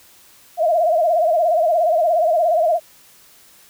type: tone with vibrato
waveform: sine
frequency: 662 Hz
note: E5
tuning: 7 cents sharp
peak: -13 dBFS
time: 0.57-2.8 s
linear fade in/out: 50 ms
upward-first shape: sine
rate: 17 Hz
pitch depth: 120 cents each way
effects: white hiss -49 dBFS RMS until 3.69 s